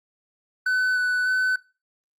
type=tone with pitch steps; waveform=triangle; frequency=1508 / 1490 / 1511 Hz; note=F#6 / F#6 / F#6; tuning=+32 / +12 / +36 cents; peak=-18 dBFS; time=0.66-1.56 s; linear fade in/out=5 ms; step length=300 ms; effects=noise-tail reverb RT60 0.3 s tail -19 dB re dry + Opus 48 kbps